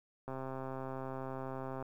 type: click train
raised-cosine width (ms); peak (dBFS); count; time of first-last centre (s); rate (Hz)
1; -28; 205; 0.28-1.825; 132
effects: 11-bit